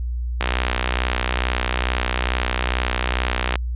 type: click train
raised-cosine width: 0.3 ms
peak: -4 dBFS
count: 197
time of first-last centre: 0.41-3.556 s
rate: 62.3 Hz
effects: added 60 Hz sine -22 dBFS peak until 3.75 s + resampled to 8000 Hz